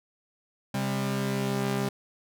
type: tone pair together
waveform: sawtooth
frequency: 133.16 / 200 Hz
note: C3 / G3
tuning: +31 / +35 cents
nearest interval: perfect fifth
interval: 704 cents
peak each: -26 / -25 dBFS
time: 0.74-1.89 s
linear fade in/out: 5 ms
effects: none